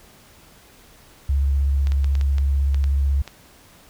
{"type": "tone with vibrato", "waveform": "sine", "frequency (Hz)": 69.3, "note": "C#2", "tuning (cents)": 0, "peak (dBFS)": -16, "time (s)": [1.29, 3.22], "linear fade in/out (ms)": 5, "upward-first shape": "sine", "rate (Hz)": 16, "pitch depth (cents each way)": 30}
{"type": "clicks", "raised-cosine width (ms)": 0.2, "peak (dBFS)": -18, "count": 9, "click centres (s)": [1.871, 1.92, 2.044, 2.153, 2.212, 2.383, 2.745, 2.841, 3.277]}
{"effects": ["pink hiss -50 dBFS RMS until 3.89 s"]}